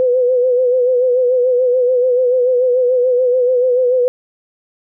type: tone with vibrato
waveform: sine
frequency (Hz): 501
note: B4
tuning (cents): +25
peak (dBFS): -10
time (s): 0-4.08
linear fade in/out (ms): 0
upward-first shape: sine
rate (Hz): 6.9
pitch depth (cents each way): 53
effects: none